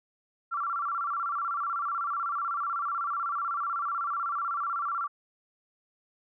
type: tone with vibrato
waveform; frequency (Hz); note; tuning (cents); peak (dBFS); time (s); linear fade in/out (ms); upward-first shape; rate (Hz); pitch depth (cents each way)
sine; 1256; D#6; +16; -28; 0.51-5.08; 20; square; 16; 140
effects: none